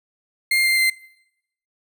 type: tone with pitch steps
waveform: 35% pulse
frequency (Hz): 2113 / 2096 / 2079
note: C7 / C7 / C7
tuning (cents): +16 / +2 / -12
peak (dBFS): -14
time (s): 0.51-0.9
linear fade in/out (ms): 5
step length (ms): 130
effects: noise-tail reverb RT60 0.8 s tail -22 dB re dry